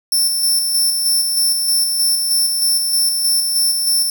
15% pulse tone with tremolo, 5370 Hz, E8, 31 cents sharp, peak -7 dBFS, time 0.12-4.1 s, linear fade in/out 2 ms, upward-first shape square, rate 3.2 Hz, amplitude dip 35%, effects 8-bit

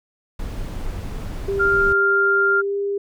brown noise, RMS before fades -28 dBFS, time 0.39-1.93 s, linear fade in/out 5 ms
sine tone with pitch glide, 395.2 to 401.2 Hz, G4 to G4, +14 to +40 cents, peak -20 dBFS, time 1.48-2.98 s, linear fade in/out 5 ms, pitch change +26 cents, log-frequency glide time 2.55-2.76 s
sine tone, 1396.9 Hz, F6, in tune, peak -15 dBFS, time 1.59-2.62 s, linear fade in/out 20 ms
effects none

